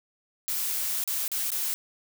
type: noise with dropouts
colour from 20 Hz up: blue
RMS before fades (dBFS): -29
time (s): 0.48-1.74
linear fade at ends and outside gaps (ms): 0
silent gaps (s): 1.039-1.076 / 1.279-1.317 / 1.504-1.518
effects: none